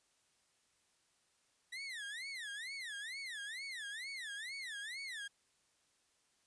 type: tone with vibrato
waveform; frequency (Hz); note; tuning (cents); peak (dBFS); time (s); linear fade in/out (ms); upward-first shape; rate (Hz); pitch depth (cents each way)
30% pulse; 1900; A#6; +33; -40; 1.72-5.28; 10; sine; 2.2; 280
effects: white hiss -75 dBFS RMS until 6.46 s + resampled to 22050 Hz